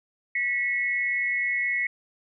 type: tone pair together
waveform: sine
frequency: 1949 / 2188 Hz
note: B6 / C#7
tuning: -23 / -23 cents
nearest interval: major second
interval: 200 cents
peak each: -26 dBFS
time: 0.35-1.87 s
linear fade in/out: 5 ms
effects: none